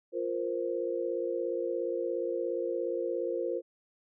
sine chord, F suspended fourth, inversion none, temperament equal, 349.2 / 466.2 / 523.3 Hz, F4 / Bb4 / C5, 0 / 0 / 0 cents, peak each -34 dBFS, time 0.12-3.62 s, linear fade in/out 50 ms, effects none

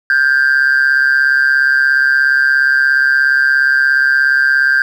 sine tone with amplitude modulation, 1579 Hz, G6, 12 cents sharp, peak -3 dBFS, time 0.1-4.82 s, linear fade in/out 2 ms, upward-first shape sine, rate 137 Hz, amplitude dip 80%, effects tanh soft clip ceiling -5 dBFS + 7-bit

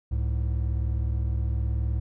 triangle tone pair together, 67 / 106.36 Hz, C2 / G#2, +42 / +42 cents, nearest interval minor sixth, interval 800 cents, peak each -23 / -27 dBFS, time 0.11-2 s, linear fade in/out 10 ms, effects none

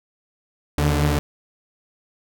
sawtooth tone pair together, 76 / 146.4 Hz, D#2 / D3, -40 / -5 cents, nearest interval major seventh, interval 1135 cents, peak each -16 dBFS, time 0.78-1.19 s, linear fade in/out 0 ms, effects none

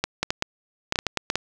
clicks, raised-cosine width 0.2 ms, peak -5 dBFS, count 11, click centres 0.04 / 0.23 / 0.305 / 0.424 / 0.924 / 0.958 / 0.989 / 1.067 / 1.173 / 1.301 / 1.356 s, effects none

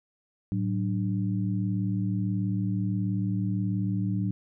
sine tone cluster, 109.5 / 188 / 294.2 Hz, A2 / F#3 / D4, -8 / +28 / +3 cents, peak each -28 / -28 / -35 dBFS, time 0.52-4.31 s, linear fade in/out 0 ms, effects none

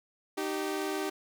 sawtooth tone pair together, 307.1 / 387.5 Hz, D#4 / G4, -23 / -20 cents, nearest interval major third, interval 403 cents, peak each -31 / -29 dBFS, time 0.37-1.1 s, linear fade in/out 10 ms, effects 11-bit

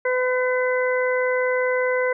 harmonic tone, 505 Hz, B4, 39 cents sharp, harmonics 1 / 2 / 3 / 4, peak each -20 / -29 / -28 / -27 dBFS, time 0.05-2.13 s, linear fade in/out 5 ms, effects none

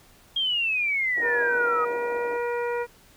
sine exponential sweep, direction down, 3256 to 1244.5 Hz, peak -22 dBFS, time 0.36-1.85 s, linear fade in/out 5 ms
white band-pass noise, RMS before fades -40 dBFS, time 1.16-2.38 s, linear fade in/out 20 ms, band 280 to 690 Hz, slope 24 dB/octave
harmonic tone, 478.5 Hz, A#4, 45 cents sharp, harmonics 1 / 2 / 3 / 4 / 5, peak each -26 / -32 / -36 / -38 / -40 dBFS, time 1.21-2.87 s, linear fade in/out 50 ms
effects pink hiss -55 dBFS RMS until 3.16 s

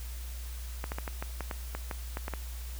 clicks, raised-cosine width 0.5 ms, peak -20 dBFS, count 12, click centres 0.841 / 0.919 / 0.985 / 1.078 / 1.225 / 1.407 / 1.512 / 1.75 / 1.912 / 2.171 / 2.281 / 2.337 s, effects added 60 Hz sine -37 dBFS peak until 2.79 s + white hiss -49 dBFS RMS until 2.79 s

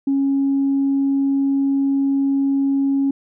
sine tone, 275.1 Hz, C#4, 13 cents flat, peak -14 dBFS, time 0.07-3.11 s, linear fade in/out 5 ms, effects tanh soft clip ceiling -11 dBFS

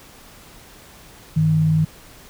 sine tone pair together, 99 / 157.15 Hz, G2 / D#3, +18 / +18 cents, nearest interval minor sixth, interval 800 cents, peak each -25 / -14 dBFS, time 1.36-1.85 s, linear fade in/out 10 ms, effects pink hiss -45 dBFS RMS until 2.29 s

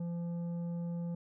sine tone with tanh clipping, 171.3 Hz, F3, 33 cents flat, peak -36 dBFS, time 0-1.15 s, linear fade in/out 5 ms, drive 8 dB, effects none

